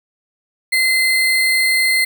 sine tone with sample-and-hold, 2064 Hz, C7, 24 cents flat, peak -12 dBFS, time 0.72-2.05 s, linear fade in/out 10 ms, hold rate 6300 Hz, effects none

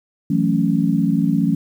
sine chord, F# minor seventh, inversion third, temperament equal, 164.81 / 185 / 220 / 277.2 Hz, E3 / F#3 / A3 / C#4, 0 / 0 / 0 / 0 cents, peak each -20 dBFS, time 0.3-1.55 s, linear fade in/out 5 ms, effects 8-bit

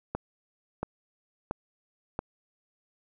click train, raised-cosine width 1 ms, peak -16 dBFS, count 4, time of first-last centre 0.15-2.191 s, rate 1.47 Hz, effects none

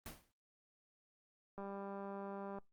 pink noise with exponential decay, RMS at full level -44 dBFS, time 0.06-0.32 s, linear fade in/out 1 ms, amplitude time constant 55 ms
click train, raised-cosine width 1 ms, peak -34 dBFS, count 200, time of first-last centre 1.58-2.585 s, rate 198 Hz
effects noise-tail reverb RT60 0.2 s tail -25 dB re dry + Opus 24 kbps

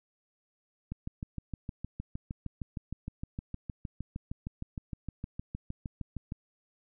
click train, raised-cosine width 5 ms, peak -24 dBFS, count 36, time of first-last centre 0.92-6.321 s, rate 6.48 Hz, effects none

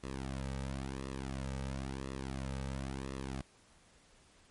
sawtooth tone with flanger, 66.8 Hz, C2, 36 cents sharp, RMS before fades -40 dBFS, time 0.03-3.42 s, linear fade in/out 10 ms, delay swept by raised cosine 1.3 to 2.9 ms, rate 0.97 Hz, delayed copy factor -0.8, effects pink hiss -64 dBFS RMS until 4.5 s + MP3 48 kbps

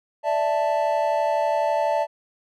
triangle chord, D suspended second, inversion none, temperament equal, 587.3 / 659.3 / 880 Hz, D5 / E5 / A5, 0 / 0 / 0 cents, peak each -22 dBFS, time 0.23-2.07 s, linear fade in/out 50 ms, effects none

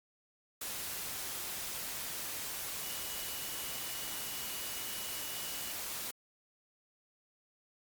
sine tone in noise, 2928 Hz, F#7, 19 cents flat, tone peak -49 dBFS, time 2.83-5.72 s, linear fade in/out 5 ms, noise white, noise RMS -40 dBFS, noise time 0.61-6.11 s, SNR -12 dB, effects Opus 48 kbps

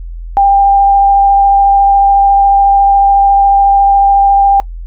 sine tone with vibrato, 795 Hz, G5, 24 cents sharp, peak -4 dBFS, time 0.37-4.6 s, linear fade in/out 0 ms, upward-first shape triangle, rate 14 Hz, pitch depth 11 cents each way, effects noise-tail reverb RT60 0.1 s tail -22 dB re dry + added 42 Hz sine -21 dBFS peak until 4.86 s

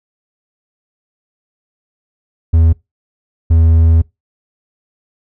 triangle tone bursts at uneven times, 81.7 Hz, E2, 15 cents flat, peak -4 dBFS, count 2, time 2.53-2.73 / 3.5-4.02 s, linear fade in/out 10 ms, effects noise-tail reverb RT60 0.2 s tail -23 dB re dry

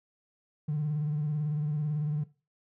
triangle tone with vibrato, 150 Hz, D3, 37 cents sharp, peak -24 dBFS, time 0.68-2.24 s, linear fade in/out 10 ms, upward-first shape sine, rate 18 Hz, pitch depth 56 cents each way, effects noise-tail reverb RT60 0.3 s tail -20 dB re dry + tanh soft clip ceiling -24 dBFS

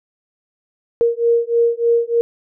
sine beating tone pair, 466.2 / 469.5 Hz, A#4 / A#4, 0 / +12 cents, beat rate 3.3 Hz, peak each -16 dBFS, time 1.01-2.21 s, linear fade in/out 0 ms, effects none

